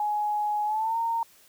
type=tone with pitch glide; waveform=sine; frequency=838 to 919.1 Hz; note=G#5 to A#5; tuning=+15 to -25 cents; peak=-24 dBFS; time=0-1.23 s; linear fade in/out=2 ms; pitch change=+160 cents; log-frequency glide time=0.65-0.97 s; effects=white hiss -57 dBFS RMS until 1.48 s